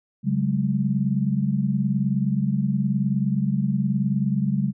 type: chord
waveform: sine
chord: C# suspended fourth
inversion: none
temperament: equal with one note detuned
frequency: 138.59 / 188.67 / 207.7 Hz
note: C#3 / F#3 / G#3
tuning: 0 / +34 / 0 cents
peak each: -24 dBFS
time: 0.23-4.73 s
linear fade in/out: 50 ms
effects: none